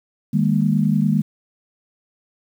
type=chord; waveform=sine; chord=D# suspended fourth; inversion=none; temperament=equal with one note detuned; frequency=155.56 / 203.1 / 233.1 Hz; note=D#3 / G#3 / A#3; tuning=0 / -38 / 0 cents; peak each=-19 / -18 / -21 dBFS; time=0.33-1.22 s; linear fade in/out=10 ms; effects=8-bit